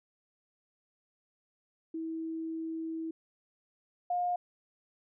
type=tone pair in turn; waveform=sine; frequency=324 / 711.6 Hz; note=E4 / F5; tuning=-30 / +32 cents; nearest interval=octave + major second; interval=1362 cents; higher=second; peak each=-34 / -28 dBFS; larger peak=second; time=1.94-3.11 / 4.1-4.36 s; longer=first; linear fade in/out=5 ms; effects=none